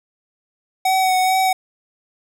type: tone with vibrato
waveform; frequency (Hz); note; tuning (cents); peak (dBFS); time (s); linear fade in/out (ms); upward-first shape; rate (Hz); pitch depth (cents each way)
square; 750; F#5; +23; -15; 0.85-1.53; 5; sine; 2.3; 20
effects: none